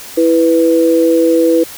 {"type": "tone pair together", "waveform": "sine", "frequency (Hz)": [329.6, 494.2], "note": ["E4", "B4"], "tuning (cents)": [0, 1], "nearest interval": "perfect fifth", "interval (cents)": 701, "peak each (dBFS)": -10, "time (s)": [0.17, 1.64], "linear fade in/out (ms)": 10, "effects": ["white hiss -31 dBFS RMS until 1.77 s"]}